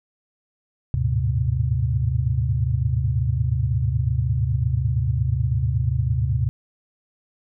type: tone cluster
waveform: sine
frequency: 75.5 / 102.6 / 111.5 / 128.1 Hz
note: D2 / G#2 / A2 / C3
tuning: +48 / -21 / +23 / -36 cents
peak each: -24 / -25 / -27 / -22 dBFS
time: 0.94-6.49 s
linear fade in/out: 0 ms
effects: none

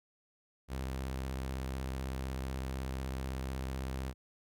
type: tone with vibrato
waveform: sawtooth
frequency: 65.7 Hz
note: C2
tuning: 8 cents sharp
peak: -32 dBFS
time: 0.68-4.14 s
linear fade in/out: 50 ms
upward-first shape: sine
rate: 16 Hz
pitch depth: 55 cents each way
effects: none

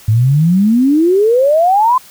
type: exponential sweep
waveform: sine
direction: up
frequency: 104.5 to 1046.5 Hz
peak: -7 dBFS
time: 0.08-1.98 s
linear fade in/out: 5 ms
effects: white hiss -40 dBFS RMS until 2.1 s

